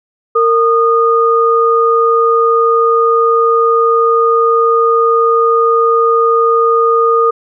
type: tone pair together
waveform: sine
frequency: 459.6 / 1227 Hz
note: A#4 / D#6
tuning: -25 / -25 cents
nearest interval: octave + perfect fourth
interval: 1700 cents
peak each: -10 dBFS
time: 0.35-7.31 s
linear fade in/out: 10 ms
effects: none